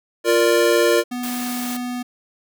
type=chord; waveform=square; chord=Bb major; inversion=second; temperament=equal; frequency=349.2 / 466.2 / 587.3 Hz; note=F4 / Bb4 / D5; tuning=0 / 0 / 0 cents; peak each=-19 / -18 / -20 dBFS; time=0.24-1.04 s; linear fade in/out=50 ms
type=tone; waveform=square; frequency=246.6 Hz; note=B3; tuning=2 cents flat; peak=-25 dBFS; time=1.11-2.03 s; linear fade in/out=10 ms
type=high-pass noise; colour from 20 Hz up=white; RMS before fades=-31 dBFS; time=1.23-1.77 s; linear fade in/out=5 ms; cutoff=160 Hz; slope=24 dB/octave
effects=none